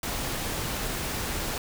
pink noise, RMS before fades -31 dBFS, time 0.03-1.58 s, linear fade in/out 2 ms, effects none

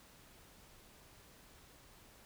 silence, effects pink hiss -61 dBFS RMS until 2.25 s

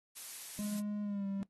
blue noise, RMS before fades -44 dBFS, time 0.15-0.81 s, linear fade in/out 20 ms
triangle tone with pitch glide, 207.6 to 196.63 Hz, G#3 to G3, 0 to +6 cents, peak -33 dBFS, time 0.59-1.43 s, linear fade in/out 0 ms, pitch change -94 cents, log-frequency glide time 1.02-1.26 s
effects noise-tail reverb RT60 0.1 s tail -18 dB re dry + AAC 32 kbps

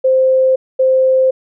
sine tone pair in turn, 522 / 522 Hz, C5 / C5, -4 / -4 cents, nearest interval unison, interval 0 cents, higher neither, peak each -8 dBFS, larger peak neither, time 0.04-0.56 / 0.79-1.31 s, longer neither, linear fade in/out 10 ms, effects none

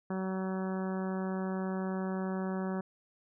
harmonic tone, 188.7 Hz, F#3, 34 cents sharp, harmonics 1 / 2 / 3 / 4 / 5 / 6 / 7 / 8 / 9, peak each -33 / -39 / -43 / -45 / -47 / -49 / -50 / -51 / -52 dBFS, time 0.1-2.81 s, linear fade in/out 5 ms, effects none

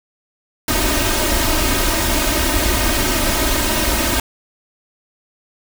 pink noise with comb filter, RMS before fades -17 dBFS, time 0.68-4.2 s, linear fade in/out 2 ms, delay 3.2 ms, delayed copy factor +1, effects none

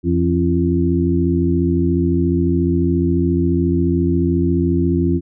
harmonic tone with a mistuned harmonic, 85.6 Hz, F2, 34 cents flat, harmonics 1 / 2 / 3 / 4, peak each -19 / -19 / -19 / -19 dBFS, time 0.03-5.21 s, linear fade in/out 50 ms, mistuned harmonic 3, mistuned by +75 cents, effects none

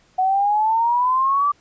sine exponential sweep, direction up, 740 to 1174.7 Hz, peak -15 dBFS, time 0.18-1.52 s, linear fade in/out 10 ms, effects pink hiss -57 dBFS RMS until 1.6 s + resampled to 16000 Hz

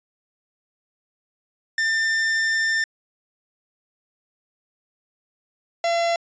45% pulse tone pair in turn, 1794 / 679.6 Hz, A6 / F5, +33 / -47 cents, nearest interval octave + perfect fourth, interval 1680 cents, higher first, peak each -19 dBFS, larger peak neither, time 1.78-2.84 / 5.84-6.16 s, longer first, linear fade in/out 2 ms, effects resampled to 16000 Hz

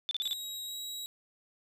sine tone bursts, 3531 Hz, A7, 5 cents sharp, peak -29 dBFS, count 5, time 0.09-0.331 s, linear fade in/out 0 ms, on 21 ms, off 34 ms
sawtooth tone with pitch glide, 3824 to 3857 Hz, A#7 to B7, +43 to -42 cents, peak -35 dBFS, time 0.22-1.06 s, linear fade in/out 0 ms, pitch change +15 cents, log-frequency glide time 0.65-0.78 s
effects none

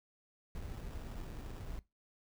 brown noise with sample-and-hold, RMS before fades -44 dBFS, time 0.55-1.79 s, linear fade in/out 2 ms, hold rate 2100 Hz, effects noise-tail reverb RT60 0.2 s tail -19 dB re dry

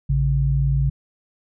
sine tone pair together, 58.19 / 138.4 Hz, A#1 / C#3, -2 / -2 cents, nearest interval octave + minor third, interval 1500 cents, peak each -20 / -18 dBFS, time 0.09-0.9 s, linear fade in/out 10 ms, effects none

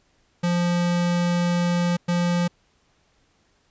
square tone bursts at uneven times, 174.61 Hz, F3, in tune, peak -20 dBFS, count 2, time 0.43-1.97 / 2.08-2.48 s, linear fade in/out 10 ms, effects pink hiss -64 dBFS RMS until 3.7 s + resampled to 16000 Hz

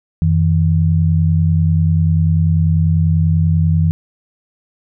sine tone pair together, 89.8 / 160 Hz, F2 / D#3, +49 / +49 cents, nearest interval minor seventh, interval 1000 cents, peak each -13 dBFS, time 0.22-3.91 s, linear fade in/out 0 ms, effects none

